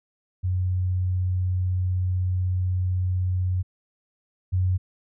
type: tone pair in turn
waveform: sine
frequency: 91.6 / 92.09 Hz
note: F#2 / F#2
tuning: -17 / -8 cents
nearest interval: unison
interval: 9 cents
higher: second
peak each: -21 / -19 dBFS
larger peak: second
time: 0.43-3.63 / 4.52-4.78 s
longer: first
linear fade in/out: 20 ms
effects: none